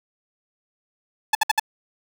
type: tone bursts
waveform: sawtooth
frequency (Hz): 866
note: A5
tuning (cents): -28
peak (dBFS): -11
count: 4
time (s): 1.33-1.597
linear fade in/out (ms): 5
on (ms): 21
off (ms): 61
effects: none